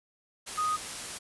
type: tone in noise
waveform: sine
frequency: 1244.5 Hz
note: D#6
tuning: in tune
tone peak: -26 dBFS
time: 0.57-0.77 s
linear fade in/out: 20 ms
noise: white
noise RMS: -38 dBFS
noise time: 0.46-1.19 s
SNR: +9 dB
effects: resampled to 24000 Hz